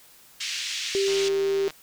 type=band-pass noise; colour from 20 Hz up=pink; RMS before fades=-31 dBFS; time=0.4-1.29 s; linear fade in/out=10 ms; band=2300 to 6500 Hz; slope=24 dB/octave
type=tone; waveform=sine; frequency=392.8 Hz; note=G4; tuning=4 cents sharp; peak=-21 dBFS; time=0.95-1.68 s; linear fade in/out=0 ms
type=click train; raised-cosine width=0.2 ms; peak=-20 dBFS; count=98; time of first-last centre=1.08-1.706 s; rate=155 Hz
effects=white hiss -53 dBFS RMS until 1.82 s